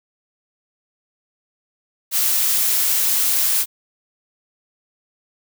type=noise; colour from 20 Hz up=blue; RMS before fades=-18 dBFS; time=2.11-3.66 s; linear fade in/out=50 ms; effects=none